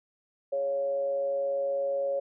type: tone with frequency modulation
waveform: sine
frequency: 554.4 Hz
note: C#5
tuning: in tune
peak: -26 dBFS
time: 0.52-2.2 s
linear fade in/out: 10 ms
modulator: 142 Hz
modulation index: 0.33
effects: none